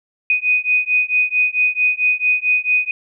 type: beating tone pair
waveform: sine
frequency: 2489 / 2493.5 Hz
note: D#7 / D#7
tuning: 0 / +3 cents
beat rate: 4.5 Hz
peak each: -17 dBFS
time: 0.3-2.91 s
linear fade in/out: 2 ms
effects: none